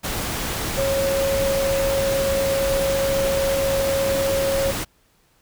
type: tone in noise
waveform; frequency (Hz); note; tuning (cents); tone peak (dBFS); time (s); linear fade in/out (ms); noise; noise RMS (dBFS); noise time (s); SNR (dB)
sine; 547; C#5; -23; -19; 0.77-4.72; 20; pink; -26; 0.03-4.85; +4
effects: pink hiss -61 dBFS RMS until 5.41 s